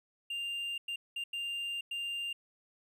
triangle tone bursts at uneven times, 2794 Hz, F7, in tune, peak -33 dBFS, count 5, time 0.3-0.78 / 0.88-0.96 / 1.16-1.24 / 1.33-1.81 / 1.91-2.33 s, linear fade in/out 5 ms, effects none

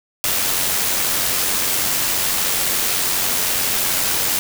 white noise with amplitude modulation, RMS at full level -18 dBFS, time 0.24-4.39 s, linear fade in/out 0 ms, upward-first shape sine, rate 92 Hz, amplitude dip 30%, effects none

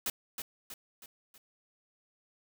white noise with echo, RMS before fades -33 dBFS, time 0.06-0.1 s, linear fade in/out 2 ms, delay 320 ms, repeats 4, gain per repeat -6 dB, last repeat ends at 1.38 s, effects none

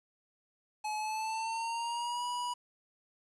square tone with pitch glide, 853 to 974.2 Hz, G#5 to B5, +46 to -24 cents, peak -34 dBFS, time 0.84-2.54 s, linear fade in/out 10 ms, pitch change +230 cents, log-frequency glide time 0.96-2.25 s, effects resampled to 24000 Hz + 10-bit

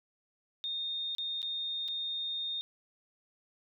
sine tone with dropouts, 3670 Hz, A#7, 28 cents flat, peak -33 dBFS, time 0.64-2.61 s, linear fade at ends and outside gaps 0 ms, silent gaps 1.15-1.183 / 1.418-1.428 / 1.88-1.884 s, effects none

